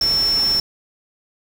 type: tone in noise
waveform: sine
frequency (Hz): 5400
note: E8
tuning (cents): +41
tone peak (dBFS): -15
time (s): 0.01-0.6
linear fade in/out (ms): 2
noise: pink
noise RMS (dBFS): -30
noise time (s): 0.01-0.6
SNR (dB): +12
effects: none